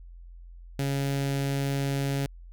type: tone with notch filter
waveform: sawtooth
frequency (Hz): 138.59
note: C#3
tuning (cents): 0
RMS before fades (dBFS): -28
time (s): 0.79-2.26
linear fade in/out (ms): 2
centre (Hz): 1100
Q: 1.6
effects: added 43 Hz sine -43 dBFS peak until 2.52 s